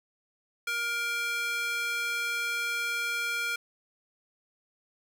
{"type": "tone with high-pass filter", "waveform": "square", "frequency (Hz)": 470.2, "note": "A#4", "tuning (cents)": 15, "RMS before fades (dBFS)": -31, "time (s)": [0.67, 3.56], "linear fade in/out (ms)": 5, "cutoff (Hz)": 1800, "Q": 9.9, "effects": []}